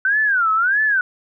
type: tone with vibrato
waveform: sine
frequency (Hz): 1500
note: F#6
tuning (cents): +23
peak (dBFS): -14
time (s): 0.05-1.01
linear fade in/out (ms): 2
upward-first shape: sine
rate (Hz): 1.6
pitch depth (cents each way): 260
effects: none